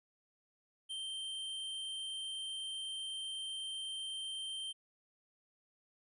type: tone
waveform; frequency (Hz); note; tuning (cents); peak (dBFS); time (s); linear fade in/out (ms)
square; 3136; G7; 0; -40; 0.89-4.73; 20
effects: resampled to 24000 Hz